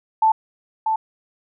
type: tone with echo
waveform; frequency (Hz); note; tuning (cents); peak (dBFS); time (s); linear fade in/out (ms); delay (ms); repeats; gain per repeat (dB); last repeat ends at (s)
sine; 880; A5; 0; -12; 0.22-0.32; 5; 640; 1; -5; 0.96
effects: none